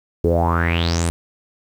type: tone with low-pass filter sweep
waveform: sawtooth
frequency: 84.3 Hz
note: E2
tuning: 39 cents sharp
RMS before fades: -18 dBFS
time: 0.24-1.1 s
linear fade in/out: 0 ms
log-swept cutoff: 390 to 10000 Hz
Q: 8.1
effects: 8-bit